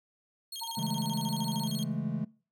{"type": "tone with vibrato", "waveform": "sawtooth", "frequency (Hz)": 3729, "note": "A#7", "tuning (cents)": 0, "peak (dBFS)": -35, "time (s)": [0.52, 1.84], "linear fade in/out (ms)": 5, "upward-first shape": "square", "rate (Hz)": 13, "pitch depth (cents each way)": 250}
{"type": "tone with tremolo", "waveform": "sine", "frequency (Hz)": 915, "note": "A#5", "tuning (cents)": -32, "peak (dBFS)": -34, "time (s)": [0.61, 1.68], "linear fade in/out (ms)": 10, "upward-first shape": "triangle", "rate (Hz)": 14, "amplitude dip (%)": 85}
{"type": "chord", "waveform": "triangle", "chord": "A major seventh", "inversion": "first", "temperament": "equal", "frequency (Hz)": [138.59, 164.81, 207.7, 220], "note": ["C#3", "E3", "G#3", "A3"], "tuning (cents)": [0, 0, 0, 0], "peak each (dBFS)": -34, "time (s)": [0.77, 2.25], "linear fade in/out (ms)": 10}
{"effects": ["noise-tail reverb RT60 0.4 s tail -22 dB re dry"]}